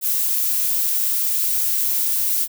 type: noise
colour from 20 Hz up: violet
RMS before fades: -20 dBFS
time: 0.01-2.48 s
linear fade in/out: 50 ms
effects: none